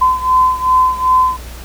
sine beating tone pair, 1022 / 1024.6 Hz, C6 / C6, -41 / -37 cents, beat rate 2.6 Hz, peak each -11 / -14 dBFS, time 0.01-1.37 s, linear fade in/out 10 ms, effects added 60 Hz sine -29 dBFS peak until 1.64 s + pink hiss -35 dBFS RMS until 1.64 s

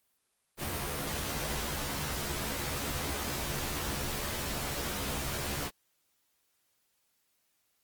pink noise with comb filter, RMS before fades -35 dBFS, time 0.57-5.71 s, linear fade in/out 50 ms, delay 14 ms, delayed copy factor +0.95, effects white hiss -75 dBFS RMS until 7.83 s + Opus 32 kbps

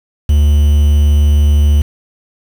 triangle tone with quantisation, 73.42 Hz, D2, in tune, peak -4 dBFS, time 0.29-1.82 s, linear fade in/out 5 ms, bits 5, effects none

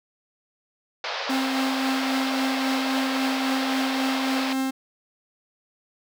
pink band-pass noise, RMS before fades -30 dBFS, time 1.04-4.53 s, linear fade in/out 2 ms, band 490 to 5200 Hz, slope 48 dB/octave
45% pulse tone with tremolo, 265 Hz, C4, 22 cents sharp, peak -22 dBFS, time 1.29-4.71 s, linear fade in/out 10 ms, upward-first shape triangle, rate 3.7 Hz, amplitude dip 35%
effects none

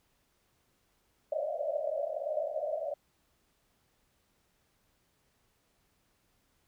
white band-pass noise, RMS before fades -34 dBFS, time 1.32-2.94 s, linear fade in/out 5 ms, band 570 to 650 Hz, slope 96 dB/octave, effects pink hiss -73 dBFS RMS until 6.67 s

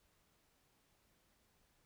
silence, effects pink hiss -75 dBFS RMS until 1.85 s

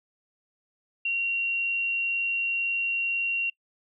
sine tone, 2751 Hz, F7, 27 cents flat, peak -24 dBFS, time 1.05-3.5 s, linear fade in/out 5 ms, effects noise-tail reverb RT60 0.1 s tail -25 dB re dry

